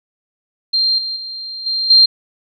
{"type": "tone with level steps", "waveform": "sine", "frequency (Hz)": 4179, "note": "C8", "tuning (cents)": -3, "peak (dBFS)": [-12, -20, -25, -16, -5], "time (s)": [0.73, 2.06], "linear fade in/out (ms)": 10, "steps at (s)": [0.98, 1.16, 1.66, 1.9], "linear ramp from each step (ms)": 5, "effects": []}